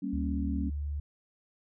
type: chord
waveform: sine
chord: G diminished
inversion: none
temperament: equal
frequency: 196 / 233.1 / 277.2 Hz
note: G3 / Bb3 / Db4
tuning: 0 / 0 / 0 cents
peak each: -35 / -37 / -34 dBFS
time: 0.02-0.7 s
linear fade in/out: 10 ms
type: tone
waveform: sine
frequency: 72.7 Hz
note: D2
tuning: 17 cents flat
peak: -31 dBFS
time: 0.13-1 s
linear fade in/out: 5 ms
effects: none